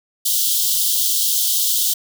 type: high-pass noise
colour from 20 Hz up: white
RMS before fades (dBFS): -18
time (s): 0.25-1.94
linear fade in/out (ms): 10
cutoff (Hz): 3000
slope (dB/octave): 96
effects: none